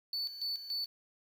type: tone with tremolo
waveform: triangle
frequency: 4481 Hz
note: C#8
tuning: 18 cents sharp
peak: -32 dBFS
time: 0.13-0.86 s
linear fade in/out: 2 ms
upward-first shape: square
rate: 3.5 Hz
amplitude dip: 70%
effects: 10-bit